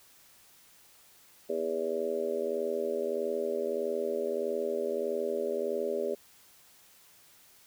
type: harmonic tone with a mistuned harmonic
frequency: 81.6 Hz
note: E2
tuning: 17 cents flat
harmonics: 3 / 4 / 5 / 6 / 7 / 8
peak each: -41 / -43 / -32 / -37 / -34 / -44 dBFS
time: 1.49-6.15 s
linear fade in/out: 10 ms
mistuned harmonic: 8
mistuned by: -26 cents
effects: white hiss -59 dBFS RMS until 7.66 s